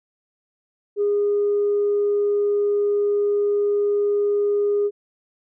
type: tone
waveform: sine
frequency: 409.8 Hz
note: G#4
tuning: 23 cents flat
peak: -16 dBFS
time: 0.96-4.91 s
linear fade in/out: 50 ms
effects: tanh soft clip ceiling -13 dBFS